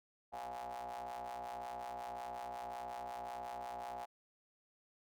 40% pulse ring-modulated tone, 61.74 Hz, B1, in tune, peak -39 dBFS, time 0.32-4.06 s, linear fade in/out 20 ms, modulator 769 Hz, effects none

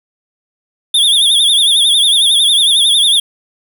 square tone with vibrato, 3476 Hz, A7, 22 cents flat, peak -8 dBFS, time 0.94-3.2 s, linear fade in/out 5 ms, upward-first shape triangle, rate 11 Hz, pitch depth 130 cents each way, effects none

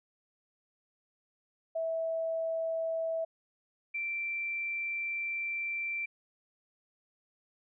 sine tone pair in turn, 653 / 2348 Hz, E5 / D7, -17 / -1 cents, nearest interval octave + minor seventh, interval 2216 cents, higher second, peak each -30 / -32 dBFS, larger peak first, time 1.75-3.25 / 3.94-6.06 s, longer second, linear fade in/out 10 ms, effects none

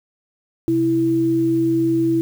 sine tone pair together, 131.22 / 329.6 Hz, C3 / E4, +5 / 0 cents, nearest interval octave + major third, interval 1595 cents, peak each -25 / -15 dBFS, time 0.68-2.21 s, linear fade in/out 0 ms, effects 7-bit

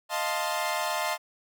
sawtooth chord, F dominant seventh, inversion third, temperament equal, 622.3 / 698.5 / 880 / 1046.5 Hz, Eb5 / F5 / A5 / C6, 0 / 0 / 0 / 0 cents, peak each -29 dBFS, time 0.09-1.18 s, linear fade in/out 50 ms, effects none

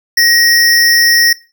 square tone pair together, 1882 / 5323 Hz, A#6 / E8, +16 / +16 cents, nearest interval octave + tritone, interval 1800 cents, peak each -10 dBFS, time 0.17-1.33 s, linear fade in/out 5 ms, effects noise-tail reverb RT60 0.3 s tail -17 dB re dry

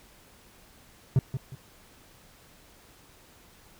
triangle tone with echo, 130.81 Hz, C3, in tune, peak -15 dBFS, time 1.16-1.19 s, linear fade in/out 2 ms, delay 180 ms, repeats 2, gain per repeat -10 dB, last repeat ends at 1.55 s, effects pink hiss -56 dBFS RMS until 3.79 s

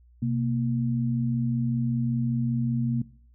sine tone pair together, 127.6 / 232.8 Hz, C3 / A#3, -43 / -2 cents, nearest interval minor seventh, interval 1041 cents, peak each -26 dBFS, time 0.22-3.02 s, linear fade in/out 5 ms, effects noise-tail reverb RT60 0.5 s tail -19 dB re dry + added 60 Hz sine -53 dBFS peak until 3.34 s

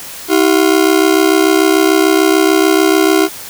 40% pulse ring-modulated tone, 352.6 Hz, F4, 17 cents sharp, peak -4 dBFS, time 0.28-3.29 s, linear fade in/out 50 ms, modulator 33.4 Hz, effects white hiss -29 dBFS RMS until 3.49 s

